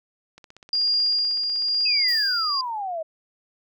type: click train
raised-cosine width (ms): 0.2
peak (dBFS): -28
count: 24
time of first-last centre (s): 0.38-1.809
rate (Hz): 16.1
type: tone with tremolo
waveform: sine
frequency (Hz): 4819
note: D8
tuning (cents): +44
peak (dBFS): -18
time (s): 0.73-2.61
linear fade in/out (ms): 2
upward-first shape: sine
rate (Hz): 1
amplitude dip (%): 40
type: exponential sweep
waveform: sine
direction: down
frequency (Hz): 2637 to 622.3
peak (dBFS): -26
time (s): 1.85-3.03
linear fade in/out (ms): 10
type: noise with exponential decay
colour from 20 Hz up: blue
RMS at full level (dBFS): -38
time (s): 2.08-2.82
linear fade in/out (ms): 5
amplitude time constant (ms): 160
effects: none